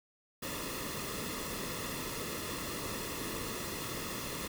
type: noise with comb filter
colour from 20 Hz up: pink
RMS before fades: -39 dBFS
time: 0.42-4.48 s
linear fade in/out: 10 ms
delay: 1.3 ms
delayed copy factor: -0.65
effects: none